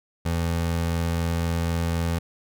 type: tone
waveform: 25% pulse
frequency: 83.9 Hz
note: E2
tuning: 31 cents sharp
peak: -19 dBFS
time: 0.25-2.19 s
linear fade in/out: 10 ms
effects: none